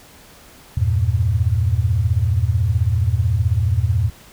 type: chord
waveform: sine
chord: E diminished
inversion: none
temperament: equal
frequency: 82.41 / 98 / 116.54 Hz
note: E2 / G2 / Bb2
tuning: 0 / 0 / 0 cents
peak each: -19 dBFS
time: 0.77-4.1 s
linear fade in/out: 5 ms
effects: pink hiss -45 dBFS RMS until 4.32 s